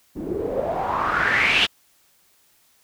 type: noise with low-pass filter sweep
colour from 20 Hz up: white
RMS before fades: -22 dBFS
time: 0.15-1.67 s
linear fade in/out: 20 ms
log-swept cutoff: 270 to 3200 Hz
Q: 5.1
effects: white hiss -60 dBFS RMS until 2.83 s